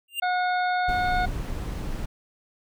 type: tone with exponential growth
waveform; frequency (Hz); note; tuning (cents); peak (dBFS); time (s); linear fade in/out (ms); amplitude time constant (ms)
square; 2794; F7; 0; -24; 0.08-0.2; 5; 24
type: harmonic tone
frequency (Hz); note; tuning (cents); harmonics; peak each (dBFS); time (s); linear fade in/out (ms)
726; F#5; -33; 1 / 2 / 3 / 5 / 6; -23 / -28 / -36 / -40 / -43; 0.22-1.26; 10
type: noise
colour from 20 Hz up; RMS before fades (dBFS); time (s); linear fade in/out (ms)
brown; -30; 0.88-2.06; 10
effects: none